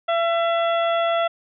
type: harmonic tone with a mistuned harmonic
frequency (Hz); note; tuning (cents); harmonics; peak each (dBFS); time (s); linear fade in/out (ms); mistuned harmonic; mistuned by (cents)
674; E5; +38; 1 / 2 / 3 / 4 / 5; -19 / -25 / -32 / -35 / -32; 0.08-1.28; 10; 3; -20
effects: none